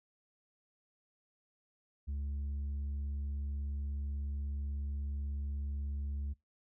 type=tone with tanh clipping; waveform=sine; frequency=70.9 Hz; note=C#2; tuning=40 cents sharp; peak=-36 dBFS; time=2.07-6.34 s; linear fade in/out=20 ms; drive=4 dB; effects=noise-tail reverb RT60 0.2 s tail -23 dB re dry